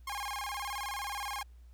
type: tone with vibrato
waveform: sawtooth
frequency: 932.3 Hz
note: A#5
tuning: in tune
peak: -32 dBFS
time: 0.07-1.43 s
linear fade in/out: 5 ms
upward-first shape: square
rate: 19 Hz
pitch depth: 240 cents each way
effects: added 60 Hz sine -51 dBFS peak until 1.73 s + pink hiss -73 dBFS RMS until 1.73 s